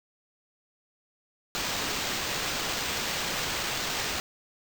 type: noise with sample-and-hold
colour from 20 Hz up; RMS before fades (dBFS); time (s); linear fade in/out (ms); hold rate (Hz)
violet; -31; 1.55-4.2; 0; 11025
effects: none